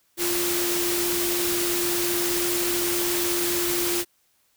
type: tone in noise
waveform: sine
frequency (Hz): 349.2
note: F4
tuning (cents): 0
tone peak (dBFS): -26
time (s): 0.17-4.05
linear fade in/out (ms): 50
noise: white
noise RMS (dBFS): -26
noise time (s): 0.17-4.05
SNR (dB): -3
effects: white hiss -66 dBFS RMS until 4.56 s